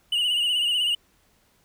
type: tone with vibrato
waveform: triangle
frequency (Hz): 2908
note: F#7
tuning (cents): -31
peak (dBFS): -19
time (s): 0.12-0.95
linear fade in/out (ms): 5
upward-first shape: sine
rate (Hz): 16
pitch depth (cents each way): 63
effects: pink hiss -63 dBFS RMS until 1.64 s